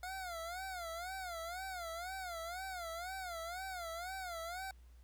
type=tone with vibrato; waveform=25% pulse; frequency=711 Hz; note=F5; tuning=31 cents sharp; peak=-38 dBFS; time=0.03-4.71 s; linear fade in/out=2 ms; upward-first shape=sine; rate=2 Hz; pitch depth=140 cents each way; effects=added 60 Hz sine -56 dBFS peak until 5.03 s + pink hiss -73 dBFS RMS until 5.03 s